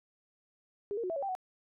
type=tone with pitch steps; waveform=sine; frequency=407.1 / 464.4 / 366.5 / 658 / 557 / 785 / 743 Hz; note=G#4 / A#4 / F#4 / E5 / C#5 / G5 / F#5; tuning=-35 / -7 / -16 / -3 / +8 / +2 / +7 cents; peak=-32 dBFS; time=0.91-1.351 s; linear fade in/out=0 ms; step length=63 ms; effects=none